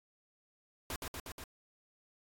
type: noise with echo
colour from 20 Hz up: pink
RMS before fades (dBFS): -39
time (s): 0.9-0.96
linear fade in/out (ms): 2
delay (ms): 120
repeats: 4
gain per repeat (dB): -2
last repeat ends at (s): 1.44
effects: AAC 64 kbps